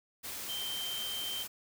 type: tone in noise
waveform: sine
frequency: 3129 Hz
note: G7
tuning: 4 cents flat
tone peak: -36 dBFS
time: 0.48-1.44 s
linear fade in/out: 20 ms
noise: white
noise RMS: -41 dBFS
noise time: 0.23-1.48 s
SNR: +2 dB
effects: none